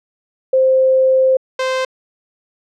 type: tone pair in turn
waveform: sine / sawtooth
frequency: 523.3 / 519.7 Hz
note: C5 / C5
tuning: 0 / -12 cents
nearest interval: unison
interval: 12 cents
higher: first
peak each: -9 / -12 dBFS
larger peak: first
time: 0.53-1.37 / 1.59-1.85 s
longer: first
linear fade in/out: 5 ms
effects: low-pass 5000 Hz 12 dB/octave